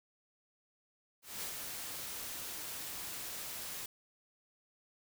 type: noise with ADSR envelope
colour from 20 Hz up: white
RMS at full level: -40 dBFS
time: 1.22-3.86 s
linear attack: 210 ms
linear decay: 84 ms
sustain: -3 dB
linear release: 4 ms
effects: none